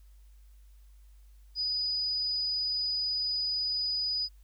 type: tone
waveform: sine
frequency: 4961 Hz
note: D#8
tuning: 6 cents flat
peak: -28 dBFS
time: 1.55-4.29 s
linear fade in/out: 50 ms
effects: added 50 Hz sine -52 dBFS peak until 4.43 s + white hiss -71 dBFS RMS until 4.43 s